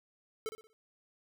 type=tone with echo; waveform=square; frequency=440 Hz; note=A4; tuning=in tune; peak=-35 dBFS; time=0.46-0.49 s; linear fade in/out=0 ms; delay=60 ms; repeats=4; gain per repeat=-9 dB; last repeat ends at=0.73 s; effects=none